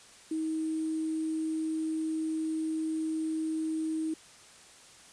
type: tone with sample-and-hold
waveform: sine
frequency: 317.1 Hz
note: D#4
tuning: 33 cents sharp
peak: -29 dBFS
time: 0.31-4.14 s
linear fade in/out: 5 ms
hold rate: 8820 Hz
effects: white hiss -54 dBFS RMS until 5.12 s + resampled to 22050 Hz